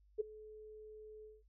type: tone with ADSR envelope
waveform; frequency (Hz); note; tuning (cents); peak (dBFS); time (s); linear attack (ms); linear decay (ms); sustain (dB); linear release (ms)
sine; 430; A4; -40; -29; 0.18-1.43; 24; 13; -21; 190
effects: noise-tail reverb RT60 0.1 s tail -17 dB re dry + added 50 Hz sine -65 dBFS peak until 1.48 s